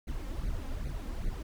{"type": "noise with flanger", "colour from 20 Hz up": "brown", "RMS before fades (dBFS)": -35, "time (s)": [0.07, 1.43], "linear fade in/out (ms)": 10, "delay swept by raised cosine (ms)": [0.46, 3.86], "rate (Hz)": 2.5, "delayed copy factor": 0.85, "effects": []}